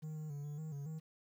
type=tone with pitch steps; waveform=triangle; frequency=155.3 / 154.3 / 143.6 / 147.2 / 157 / 141.4 / 158 Hz; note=D#3 / D#3 / D3 / D3 / D#3 / C#3 / D#3; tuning=-3 / -14 / -39 / +4 / +16 / +35 / +27 cents; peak=-39 dBFS; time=0.02-1 s; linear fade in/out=20 ms; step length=140 ms; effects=11-bit